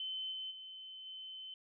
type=tone with level steps; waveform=sine; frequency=3061 Hz; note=G7; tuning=42 cents flat; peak=-38 / -40 / -47 / -45 dBFS; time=0-1.54 s; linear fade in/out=2 ms; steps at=0.31 / 0.5 / 1.05 s; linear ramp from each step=20 ms; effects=none